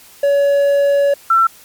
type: tone pair in turn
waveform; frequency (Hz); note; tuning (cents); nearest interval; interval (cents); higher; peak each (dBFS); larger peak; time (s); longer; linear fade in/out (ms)
triangle / sine; 565 / 1343.8; C#5 / E6; +33 / +33; octave + minor third; 1500; second; -8; neither; 0.23-1.14 / 1.3-1.47; first; 5
effects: white hiss -43 dBFS RMS until 1.64 s + MP3 96 kbps